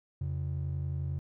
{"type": "ring-modulated tone", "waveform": "triangle", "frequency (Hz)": 111.8, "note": "A2", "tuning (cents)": 28, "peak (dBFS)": -25, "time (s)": [0.21, 1.19], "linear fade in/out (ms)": 0, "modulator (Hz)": 25.6, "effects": ["tanh soft clip ceiling -25 dBFS"]}